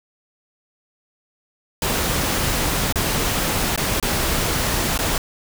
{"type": "noise with dropouts", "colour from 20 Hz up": "pink", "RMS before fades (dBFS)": -21, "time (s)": [1.82, 5.18], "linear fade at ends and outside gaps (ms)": 2, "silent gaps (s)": [[2.925, 2.957], [3.761, 3.776], [4, 4.026], [4.977, 4.989]], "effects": []}